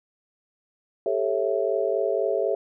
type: chord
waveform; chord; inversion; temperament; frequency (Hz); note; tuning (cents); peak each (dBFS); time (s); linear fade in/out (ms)
sine; A dominant seventh; third; just; 396 / 440 / 550 / 660; G4 / A4 / C#5 / E5; +18 / 0 / -14 / +2; -27; 1.06-2.55; 2
effects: none